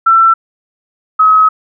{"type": "tone pair in turn", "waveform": "sine", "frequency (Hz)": [1340, 1277.3], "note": ["E6", "D#6"], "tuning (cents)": [28, 45], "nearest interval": "minor second", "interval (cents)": 83, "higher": "first", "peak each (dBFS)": -4, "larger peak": "neither", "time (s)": [[0.06, 0.34], [1.19, 1.49]], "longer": "second", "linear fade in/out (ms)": 10, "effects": []}